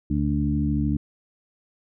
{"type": "harmonic tone with a mistuned harmonic", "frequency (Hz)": 73, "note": "D2", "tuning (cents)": -10, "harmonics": [1, 2, 3, 4], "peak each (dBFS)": [-26, -26, -26, -26], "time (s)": [0.1, 0.97], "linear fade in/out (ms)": 5, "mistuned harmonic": 1, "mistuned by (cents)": 24, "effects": []}